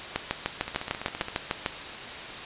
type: two click trains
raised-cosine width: 0.3 ms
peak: -9 / -17 dBFS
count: 11 / 10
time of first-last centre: 0.16-1.662 / 0.68-1.284 s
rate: 6.66 / 14.9 Hz
effects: white hiss -37 dBFS RMS until 2.45 s + resampled to 8000 Hz